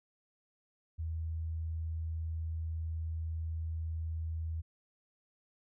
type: tone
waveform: sine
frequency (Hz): 80.9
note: E2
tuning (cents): -32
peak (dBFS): -34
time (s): 0.98-4.62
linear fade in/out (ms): 20
effects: none